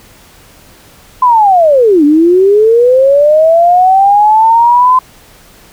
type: linear two-way sweep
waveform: sine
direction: down then up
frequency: 1030 to 285.3 to 1030 Hz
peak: -3 dBFS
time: 1.22-4.99 s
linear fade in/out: 5 ms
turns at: 2.04 s
effects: pink hiss -40 dBFS RMS until 5.72 s